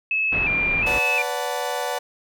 sine tone with vibrato, 2489 Hz, D#7, in tune, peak -19 dBFS, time 0.11-1.22 s, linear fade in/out 2 ms, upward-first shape square, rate 1.4 Hz, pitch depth 72 cents each way
pink low-pass noise, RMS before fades -30 dBFS, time 0.32-0.99 s, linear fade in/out 5 ms, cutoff 2700 Hz, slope 24 dB/octave
35% pulse chord, B minor seventh, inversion none, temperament equal with one note detuned, 493.9 / 573.6 / 740 / 880 Hz, B4 / D5 / F#5 / A5, 0 / -41 / 0 / 0 cents, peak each -28 dBFS, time 0.86-1.99 s, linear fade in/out 10 ms
effects none

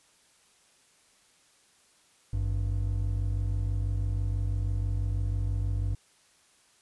triangle tone pair together, 52.08 / 98.2 Hz, G#1 / G2, +6 / +4 cents, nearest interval major seventh, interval 1098 cents, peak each -27 dBFS, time 2.33-5.95 s, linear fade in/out 5 ms, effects white hiss -63 dBFS RMS until 6.81 s + resampled to 24000 Hz

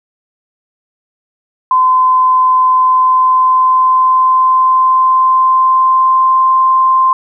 sine tone with pitch glide, 1026 to 1045.1 Hz, C6 to C6, -34 to -2 cents, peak -6 dBFS, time 1.71-7.13 s, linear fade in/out 2 ms, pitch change +32 cents, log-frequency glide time 2.65-6.5 s, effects none

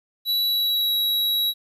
square tone with pitch glide, 3930 to 3876 Hz, B7 to B7, -9 to -33 cents, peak -20 dBFS, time 0.25-1.54 s, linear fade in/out 50 ms, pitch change -24 cents, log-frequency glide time 0.46-0.93 s, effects 10-bit

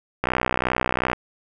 click train, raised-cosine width 0.5 ms, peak -5 dBFS, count 57, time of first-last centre 0.24-1.132 s, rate 62.8 Hz, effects none

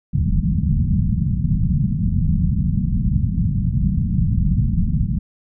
white low-pass noise, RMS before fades -18 dBFS, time 0.13-5.19 s, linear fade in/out 10 ms, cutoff 200 Hz, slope 48 dB/octave, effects none

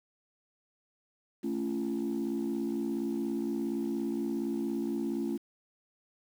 sine chord, A augmented, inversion none, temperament equal with one note detuned, 220 / 277.2 / 341.4 Hz, A3 / C#4 / E#4, 0 / 0 / -39 cents, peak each -33 dBFS, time 1.43-5.38 s, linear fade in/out 20 ms, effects tanh soft clip ceiling -25 dBFS + 9-bit

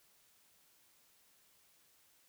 silence, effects white hiss -69 dBFS RMS until 2.28 s

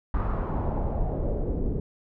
brown noise with low-pass filter sweep, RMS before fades -27 dBFS, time 0.14-1.8 s, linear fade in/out 2 ms, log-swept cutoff 1300 to 370 Hz, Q 2.4, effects none

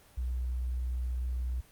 sine tone, 62.1 Hz, B1, 10 cents sharp, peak -30 dBFS, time 0.17-1.61 s, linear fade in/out 10 ms, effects pink hiss -59 dBFS RMS until 1.71 s + Opus 24 kbps

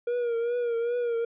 triangle tone with vibrato, 474.2 Hz, A#4, 30 cents sharp, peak -23 dBFS, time 0.07-1.25 s, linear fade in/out 5 ms, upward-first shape triangle, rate 2.5 Hz, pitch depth 59 cents each way, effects resampled to 8000 Hz

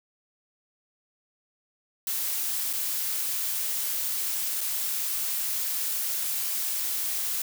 blue noise with dropouts, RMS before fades -29 dBFS, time 2.07-7.42 s, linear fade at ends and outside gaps 2 ms, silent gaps 2.73-2.734 / 4.608-4.612 s, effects none

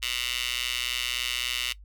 15% pulse tone with high-pass filter, 123.5 Hz, B2, in tune, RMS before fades -30 dBFS, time 0.02-1.73 s, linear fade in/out 10 ms, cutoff 2800 Hz, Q 2.7, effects noise-tail reverb RT60 0.1 s tail -19 dB re dry + added 50 Hz sine -45 dBFS peak until 1.84 s

